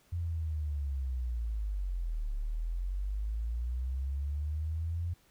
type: linear two-way sweep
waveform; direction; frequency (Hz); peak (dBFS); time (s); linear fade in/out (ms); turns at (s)
sine; down then up; 87.31 to 35.42 to 87.31; -31; 0.12-5.14; 10; 2.33
effects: pink hiss -66 dBFS RMS until 5.3 s